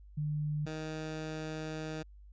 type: tone pair in turn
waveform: sine / 15% pulse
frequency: 150 / 156.47 Hz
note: D3 / D#3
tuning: +37 / +10 cents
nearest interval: minor second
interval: 73 cents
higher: second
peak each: -31 / -31 dBFS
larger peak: neither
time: 0.17-0.66 / 0.66-2.03 s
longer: second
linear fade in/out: 10 ms
effects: added 50 Hz sine -51 dBFS peak until 2.32 s + resampled to 16000 Hz